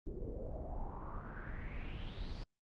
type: noise with low-pass filter sweep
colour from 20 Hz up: brown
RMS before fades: -43 dBFS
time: 0.06-2.44 s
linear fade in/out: 10 ms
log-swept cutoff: 360 to 4900 Hz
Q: 5.4
effects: Opus 32 kbps